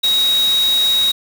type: tone in noise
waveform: sine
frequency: 3800 Hz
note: A#7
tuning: 33 cents sharp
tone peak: -12 dBFS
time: 0.03-1.12 s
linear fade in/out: 10 ms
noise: white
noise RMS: -26 dBFS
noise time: 0.03-1.12 s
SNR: +11 dB
effects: none